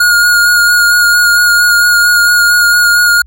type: tone with vibrato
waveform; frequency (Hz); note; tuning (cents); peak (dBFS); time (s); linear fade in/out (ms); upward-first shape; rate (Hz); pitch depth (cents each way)
square; 1433; F6; +44; -6; 0-3.22; 5; sine; 4.4; 16
effects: added 60 Hz sine -35 dBFS peak until 3.26 s